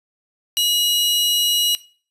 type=tone pair together; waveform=sawtooth; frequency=2900 / 3966 Hz; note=F#7 / B7; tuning=-35 / +7 cents; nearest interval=perfect fourth; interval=542 cents; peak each=-14 / -20 dBFS; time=0.57-1.75 s; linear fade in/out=0 ms; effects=noise-tail reverb RT60 0.4 s tail -18 dB re dry + resampled to 32000 Hz